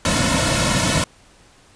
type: noise with comb filter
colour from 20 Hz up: pink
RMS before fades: -18 dBFS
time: 0.05-1.04 s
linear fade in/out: 2 ms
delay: 2.5 ms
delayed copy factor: -1
effects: pink hiss -51 dBFS RMS until 1.75 s + resampled to 22050 Hz